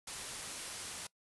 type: low-pass noise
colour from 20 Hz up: white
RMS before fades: -45 dBFS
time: 0.07-1.07 s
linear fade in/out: 5 ms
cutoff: 11000 Hz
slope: 96 dB/octave
effects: noise-tail reverb RT60 0.1 s tail -22 dB re dry